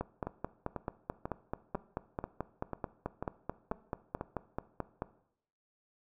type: two click trains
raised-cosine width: 1 ms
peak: -22 / -20 dBFS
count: 9 / 24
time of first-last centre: 0.27-4.211 / 0.01-5.021 s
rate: 2.03 / 4.59 Hz
effects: noise-tail reverb RT60 0.7 s tail -17 dB re dry